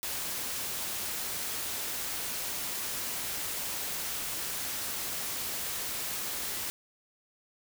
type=noise; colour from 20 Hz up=white; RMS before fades=-35 dBFS; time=0.03-6.7 s; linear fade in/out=0 ms; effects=none